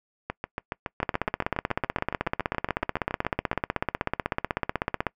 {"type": "two click trains", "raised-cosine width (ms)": 0.5, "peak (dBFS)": [-9, -14], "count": [66, 24], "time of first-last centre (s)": [[1.03, 5.067], [0.3, 3.53]], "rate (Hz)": [16.1, 7.12], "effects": ["noise-tail reverb RT60 0.1 s tail -24 dB re dry"]}